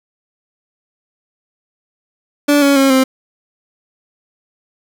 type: tone with pitch steps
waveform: 30% pulse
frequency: 289.8 / 280.4 / 271.3 / 262.5 Hz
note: D4 / C#4 / C#4 / C4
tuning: -23 / +20 / -37 / +6 cents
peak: -6 dBFS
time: 2.48-3.04 s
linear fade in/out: 10 ms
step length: 140 ms
effects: none